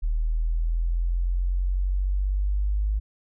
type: exponential sweep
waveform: sine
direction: up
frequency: 38.89 to 51.91 Hz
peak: -21 dBFS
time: 0.02-3 s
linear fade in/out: 20 ms
effects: none